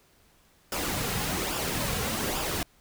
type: noise with flanger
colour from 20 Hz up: pink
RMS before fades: -30 dBFS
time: 0.72-2.63 s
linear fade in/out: 2 ms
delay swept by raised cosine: 0.48 to 3.38 ms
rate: 1.2 Hz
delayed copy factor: -0.5
effects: pink hiss -62 dBFS RMS until 2.8 s